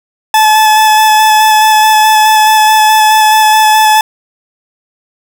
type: tone with vibrato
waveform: 40% pulse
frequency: 864 Hz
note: A5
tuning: 32 cents flat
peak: -3 dBFS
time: 0.34-4.01 s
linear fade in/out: 2 ms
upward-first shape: square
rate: 4.7 Hz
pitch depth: 10 cents each way
effects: none